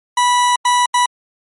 40% pulse tone bursts at uneven times, 981 Hz, B5, 12 cents flat, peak -10 dBFS, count 3, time 0.17-0.56 / 0.65-0.86 / 0.94-1.06 s, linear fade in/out 5 ms, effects MP3 48 kbps

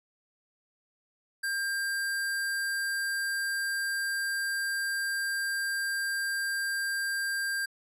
sine tone with sample-and-hold, 1600 Hz, G6, 35 cents sharp, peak -28 dBFS, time 1.43-7.66 s, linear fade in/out 10 ms, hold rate 6300 Hz, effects resampled to 32000 Hz

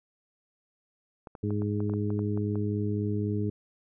clicks, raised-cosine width 1 ms, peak -28 dBFS, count 11, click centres 1.272 / 1.352 / 1.506 / 1.62 / 1.804 / 1.897 / 1.937 / 2.104 / 2.192 / 2.375 / 2.556 s
harmonic tone, 103.8 Hz, G#2, in tune, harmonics 1 / 2 / 3 / 4, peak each -29 / -32 / -34 / -35 dBFS, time 1.43-3.5 s, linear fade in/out 5 ms
effects none

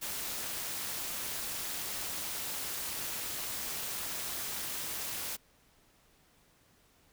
white noise with amplitude modulation, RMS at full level -35 dBFS, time 0.01-5.37 s, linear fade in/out 20 ms, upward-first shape sine, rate 271 Hz, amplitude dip 60%, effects pink hiss -66 dBFS RMS until 7.12 s

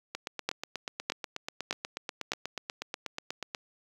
two click trains, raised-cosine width 0.2 ms, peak -17 / -11 dBFS, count 29 / 4, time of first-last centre 0.15-3.548 / 0.49-2.319 s, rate 8.24 / 1.64 Hz, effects high-pass 200 Hz 12 dB/octave + 8-bit

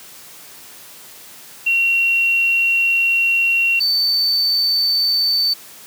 sine / triangle tone pair in turn, 2739 / 4542 Hz, F7 / C#8, -34 / +41 cents, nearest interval major sixth, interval 875 cents, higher second, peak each -13 / -13 dBFS, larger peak neither, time 1.66-3.8 / 3.8-5.54 s, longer first, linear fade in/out 10 ms, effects white hiss -40 dBFS RMS until 5.86 s + high-pass 100 Hz 12 dB/octave

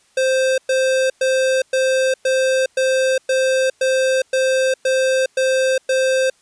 square tone bursts, 523.3 Hz, C5, in tune, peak -15 dBFS, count 12, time 0.17-6.3 s, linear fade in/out 5 ms, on 410 ms, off 110 ms, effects white hiss -57 dBFS RMS until 6.41 s + resampled to 22050 Hz

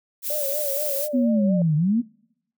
violet noise, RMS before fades -27 dBFS, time 0.22-1.09 s, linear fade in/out 50 ms
sine tone with vibrato, 575 Hz, D5, 37 cents flat, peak -26 dBFS, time 0.3-1.62 s, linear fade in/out 2 ms, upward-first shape sine, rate 4.2 Hz, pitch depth 88 cents each way
sine linear two-way sweep, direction down then up, 256.7 to 146.8 to 248.2 Hz, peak -17 dBFS, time 1.13-2.02 s, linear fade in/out 20 ms, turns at 1.76 s
effects noise-tail reverb RT60 0.8 s tail -26 dB re dry

